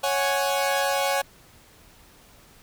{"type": "chord", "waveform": "sawtooth", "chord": "C# suspended fourth", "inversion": "none", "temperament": "equal", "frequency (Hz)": [554.4, 740, 830.6], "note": ["C#5", "F#5", "G#5"], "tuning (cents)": [0, 0, 0], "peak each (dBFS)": [-21, -24, -23], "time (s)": [0.03, 1.22], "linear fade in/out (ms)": 10, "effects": ["pink hiss -53 dBFS RMS until 2.62 s"]}